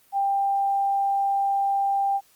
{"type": "tone", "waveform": "sine", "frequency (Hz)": 792, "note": "G5", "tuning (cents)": 18, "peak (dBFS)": -20, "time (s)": [0.12, 2.21], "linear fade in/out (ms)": 50, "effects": ["white hiss -59 dBFS RMS until 2.35 s", "Opus 32 kbps"]}